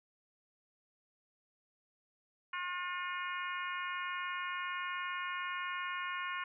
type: harmonic tone with a mistuned harmonic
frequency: 358.7 Hz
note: F4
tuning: 46 cents sharp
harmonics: 3 / 4 / 5 / 6 / 7 / 8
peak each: -40 / -42 / -44 / -46 / -47 / -48 dBFS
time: 2.53-6.44 s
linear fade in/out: 5 ms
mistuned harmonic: 7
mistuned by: -39 cents
effects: none